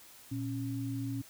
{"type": "tone pair together", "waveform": "sine", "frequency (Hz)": [117.3, 274.8], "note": ["A#2", "C#4"], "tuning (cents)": [11, -15], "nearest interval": "octave + minor third", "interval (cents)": 1474, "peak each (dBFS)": [-36, -36], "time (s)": [0.31, 1.22], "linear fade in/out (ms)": 10, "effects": ["white hiss -55 dBFS RMS until 1.29 s"]}